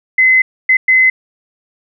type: tone bursts at uneven times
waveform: sine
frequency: 2043 Hz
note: C7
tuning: 42 cents flat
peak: -6 dBFS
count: 3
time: 0.18-0.42 / 0.69-0.77 / 0.88-1.1 s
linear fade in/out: 5 ms
effects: none